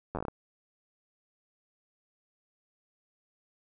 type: slowing click train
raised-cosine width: 1 ms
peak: -20 dBFS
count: 8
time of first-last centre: 0.15-0.283 s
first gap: 10 ms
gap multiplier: 1.21
effects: none